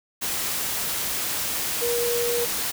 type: tone in noise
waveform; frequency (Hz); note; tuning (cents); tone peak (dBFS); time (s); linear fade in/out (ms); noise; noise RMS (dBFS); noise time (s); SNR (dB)
sine; 476.5; A#4; +38; -23; 1.81-2.46; 20; white; -27; 0.21-2.72; +1
effects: none